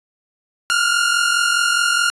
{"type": "tone pair together", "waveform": "sawtooth", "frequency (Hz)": [1388.2, 1433], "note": ["F6", "F6"], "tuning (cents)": [-11, 44], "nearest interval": "minor second", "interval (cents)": 55, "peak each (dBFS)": -14, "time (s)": [0.7, 2.1], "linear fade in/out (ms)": 0, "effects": ["resampled to 24000 Hz"]}